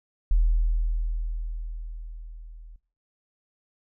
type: tone with level ramp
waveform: sine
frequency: 40 Hz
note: D#1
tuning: 49 cents sharp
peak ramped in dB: -16 to -42 dBFS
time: 0.31-2.76 s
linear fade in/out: 0 ms
effects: noise-tail reverb RT60 0.4 s tail -20 dB re dry